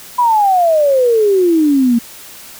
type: exponential sweep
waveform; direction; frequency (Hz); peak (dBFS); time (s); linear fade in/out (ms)
sine; down; 1000 to 228.7; -8; 0.18-1.99; 10
effects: white hiss -35 dBFS RMS until 2.59 s